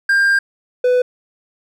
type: tone pair in turn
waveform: triangle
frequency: 1598 / 498.3 Hz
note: G6 / B4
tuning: +33 / +15 cents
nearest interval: octave + minor sixth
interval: 2018 cents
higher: first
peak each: -9 dBFS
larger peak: neither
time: 0.09-0.39 / 0.84-1.02 s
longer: first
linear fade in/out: 5 ms
effects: none